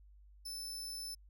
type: tone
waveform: sawtooth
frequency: 5274 Hz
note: E8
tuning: in tune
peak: -39 dBFS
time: 0.45-1.15 s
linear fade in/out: 10 ms
effects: added 50 Hz sine -57 dBFS peak until 1.29 s